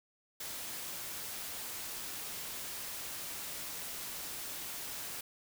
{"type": "noise", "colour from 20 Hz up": "white", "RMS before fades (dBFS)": -42, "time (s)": [0.4, 5.21], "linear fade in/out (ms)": 5, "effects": []}